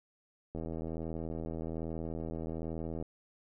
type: click train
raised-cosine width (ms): 2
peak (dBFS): -26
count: 202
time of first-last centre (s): 0.55-3.025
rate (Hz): 81.2
effects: none